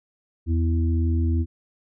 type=harmonic tone; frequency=82.41 Hz; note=E2; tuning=in tune; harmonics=1 / 3 / 4; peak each=-19 / -29 / -31 dBFS; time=0.46-1.46 s; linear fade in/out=50 ms; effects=none